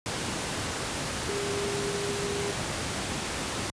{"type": "tone in noise", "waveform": "sine", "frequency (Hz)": 404, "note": "G#4", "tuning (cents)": -48, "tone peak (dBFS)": -31, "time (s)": [1.29, 2.51], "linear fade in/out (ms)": 0, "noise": "pink", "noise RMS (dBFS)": -31, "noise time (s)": [0.06, 3.7], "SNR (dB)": -3, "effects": ["high-pass 80 Hz 12 dB/octave", "resampled to 22050 Hz"]}